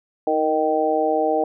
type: harmonic tone with a mistuned harmonic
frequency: 155.3 Hz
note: D#3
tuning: 3 cents flat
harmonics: 2 / 3 / 4 / 5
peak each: -25 / -22 / -22 / -22 dBFS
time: 0.27-1.44 s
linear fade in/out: 2 ms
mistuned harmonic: 2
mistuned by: +32 cents
effects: none